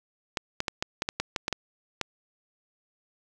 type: clicks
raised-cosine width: 0.2 ms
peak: -10 dBFS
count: 11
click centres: 0.372 / 0.604 / 0.682 / 0.825 / 1.021 / 1.089 / 1.2 / 1.362 / 1.481 / 1.527 / 2.013 s
effects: none